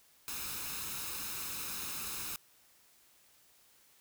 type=noise with comb filter; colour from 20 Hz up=white; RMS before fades=-40 dBFS; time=0.28-2.36 s; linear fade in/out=0 ms; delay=0.77 ms; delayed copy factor=+0.55; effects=white hiss -65 dBFS RMS until 4 s